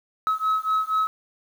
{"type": "beating tone pair", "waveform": "sine", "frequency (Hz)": [1283, 1287.2], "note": ["E6", "E6"], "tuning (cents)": [-47, -42], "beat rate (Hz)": 4.2, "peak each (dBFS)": -22, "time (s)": [0.27, 1.07], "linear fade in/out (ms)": 0, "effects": ["tanh soft clip ceiling -17 dBFS", "8-bit"]}